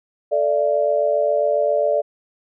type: chord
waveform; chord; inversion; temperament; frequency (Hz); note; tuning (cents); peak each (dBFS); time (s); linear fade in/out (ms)
sine; A suspended fourth; none; equal with one note detuned; 440 / 587.3 / 674.7; A4 / D5 / E5; 0 / 0 / +40; -23 / -17 / -23; 0.31-2.02; 20
effects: none